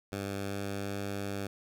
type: tone with pitch glide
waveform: 10% pulse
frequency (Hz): 99 to 99.86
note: G2 to G2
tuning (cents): +18 to +33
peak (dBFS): -26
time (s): 0.12-1.47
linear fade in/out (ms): 5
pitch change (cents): +15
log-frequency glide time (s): 0.42-0.68
effects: none